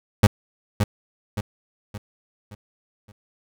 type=tone with echo; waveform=30% pulse; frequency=103.2 Hz; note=G#2; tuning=10 cents flat; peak=-7 dBFS; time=0.23-0.27 s; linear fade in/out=5 ms; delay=570 ms; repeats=5; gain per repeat=-7 dB; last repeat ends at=3.12 s; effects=none